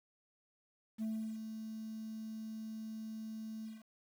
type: tone with ADSR envelope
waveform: sine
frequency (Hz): 220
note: A3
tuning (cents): 0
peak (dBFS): -32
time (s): 0.98-3.84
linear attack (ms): 43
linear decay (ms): 350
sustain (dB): -9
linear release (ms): 190
effects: tanh soft clip ceiling -34 dBFS + 10-bit